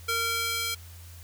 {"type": "tone with high-pass filter sweep", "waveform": "square", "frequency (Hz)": 460, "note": "A#4", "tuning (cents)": -23, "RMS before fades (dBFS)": -29, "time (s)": [0.08, 0.75], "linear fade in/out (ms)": 10, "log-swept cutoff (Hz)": [1200, 2600], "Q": 0.83, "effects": ["added 85 Hz sine -44 dBFS peak until 1.23 s", "white hiss -52 dBFS RMS until 1.23 s"]}